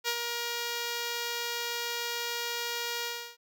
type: tone with ADSR envelope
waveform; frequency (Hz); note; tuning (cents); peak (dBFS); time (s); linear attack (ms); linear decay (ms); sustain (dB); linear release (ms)
5% pulse; 473.5; A#4; +27; -15; 0.04-3.37; 40; 65; -5; 330
effects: none